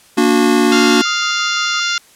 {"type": "chord", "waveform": "square", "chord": "Bb augmented", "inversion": "none", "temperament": "just", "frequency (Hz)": [233.1, 291.4, 364.2], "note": ["Bb3", "D4", "F#4"], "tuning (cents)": [0, -13, -27], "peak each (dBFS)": -15, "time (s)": [0.17, 1.02], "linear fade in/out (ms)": 10}
{"type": "harmonic tone", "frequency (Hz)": 698.5, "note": "F5", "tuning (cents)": 0, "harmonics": [2, 3, 4, 5, 6, 7, 8, 9, 10], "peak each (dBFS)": [-19, -25, -23, -23, -25, -27, -25, -32, -31], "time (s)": [0.72, 1.98], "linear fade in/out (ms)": 2}
{"type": "tone with tremolo", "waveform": "sine", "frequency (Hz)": 1253, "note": "D#6", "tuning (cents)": 12, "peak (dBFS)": -23, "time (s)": [1.05, 1.8], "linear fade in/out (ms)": 5, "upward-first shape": "square", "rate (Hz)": 5.8, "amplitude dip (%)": 45}
{"effects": ["white hiss -47 dBFS RMS until 2.15 s", "low-pass 11000 Hz 12 dB/octave"]}